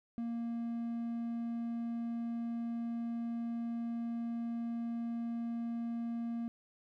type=tone; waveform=triangle; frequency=233.1 Hz; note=A#3; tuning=in tune; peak=-33 dBFS; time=0.18-6.48 s; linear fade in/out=0 ms; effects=none